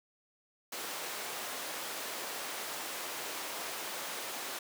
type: high-pass noise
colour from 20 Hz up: pink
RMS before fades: -40 dBFS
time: 0.72-4.59 s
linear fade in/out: 5 ms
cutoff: 490 Hz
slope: 12 dB/octave
effects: none